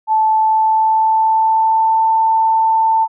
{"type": "tone with pitch glide", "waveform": "sine", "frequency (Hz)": [874, 890.8], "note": ["A5", "A5"], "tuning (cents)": [-12, 21], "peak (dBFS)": -10, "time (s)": [0.07, 3.08], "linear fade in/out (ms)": 50, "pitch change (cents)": 33, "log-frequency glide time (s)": [0.28, 2.04], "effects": []}